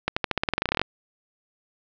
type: accelerating click train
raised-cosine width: 0.3 ms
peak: -6 dBFS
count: 17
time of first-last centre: 0.08-0.816 s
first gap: 85 ms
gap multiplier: 0.91
effects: low-pass 5000 Hz 12 dB/octave